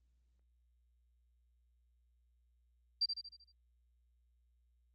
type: tone with echo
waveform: sine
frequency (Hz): 4709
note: D8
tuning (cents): +4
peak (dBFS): -29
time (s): 3.01-3.06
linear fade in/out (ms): 10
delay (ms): 77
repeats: 6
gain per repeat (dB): -6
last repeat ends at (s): 3.522
effects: added 60 Hz sine -70 dBFS peak until 4.94 s + Opus 32 kbps